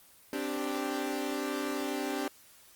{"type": "chord", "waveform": "sawtooth", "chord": "C suspended second", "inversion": "none", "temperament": "equal", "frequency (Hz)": [261.6, 293.7, 392], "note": ["C4", "D4", "G4"], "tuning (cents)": [0, 0, 0], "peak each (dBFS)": [-33, -31, -33], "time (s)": [0.33, 2.28], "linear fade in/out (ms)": 2, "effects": ["white hiss -58 dBFS RMS until 2.75 s", "Opus 24 kbps"]}